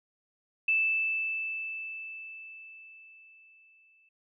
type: tone with exponential decay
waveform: sine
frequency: 2637 Hz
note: E7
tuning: in tune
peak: -22 dBFS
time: 0.68-4.09 s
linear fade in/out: 5 ms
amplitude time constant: 740 ms
effects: none